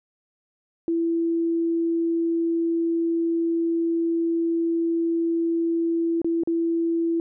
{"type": "tone with dropouts", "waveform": "sine", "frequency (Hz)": 333.4, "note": "E4", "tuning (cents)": 20, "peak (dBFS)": -20, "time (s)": [0.88, 7.2], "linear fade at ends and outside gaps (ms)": 1, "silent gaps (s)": [[6.217, 6.245], [6.435, 6.474]], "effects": []}